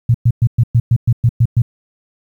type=tone bursts; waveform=sine; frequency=117.9 Hz; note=A#2; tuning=20 cents sharp; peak=-7 dBFS; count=10; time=0.09-1.62 s; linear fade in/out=5 ms; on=54 ms; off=110 ms; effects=8-bit